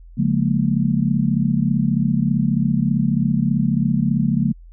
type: chord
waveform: sine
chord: Bb minor seventh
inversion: first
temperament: just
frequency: 139.85 / 174.81 / 209.8 / 233.1 Hz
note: Db3 / F3 / Ab3 / Bb3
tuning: +16 / +2 / +18 / 0 cents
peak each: -21 dBFS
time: 0.17-4.53 s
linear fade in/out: 20 ms
effects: added 42 Hz sine -39 dBFS peak until 4.72 s